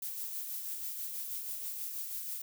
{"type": "noise with tremolo", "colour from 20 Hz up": "violet", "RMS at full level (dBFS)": -38, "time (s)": [0.02, 2.42], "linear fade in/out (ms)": 5, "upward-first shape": "sine", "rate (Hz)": 6.2, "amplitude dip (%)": 35, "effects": []}